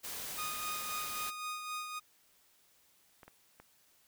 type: noise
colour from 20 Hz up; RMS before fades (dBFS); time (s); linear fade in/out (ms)
white; -42; 0.03-1.31; 20
type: tone with tremolo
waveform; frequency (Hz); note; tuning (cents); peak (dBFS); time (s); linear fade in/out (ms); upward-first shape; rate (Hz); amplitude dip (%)
sawtooth; 1237; D#6; -10; -33; 0.37-2; 20; sine; 3.8; 45
type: clicks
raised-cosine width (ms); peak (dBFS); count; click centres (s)
0.5; -37; 3; 3.232 / 3.28 / 3.6
effects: white hiss -68 dBFS RMS until 4.07 s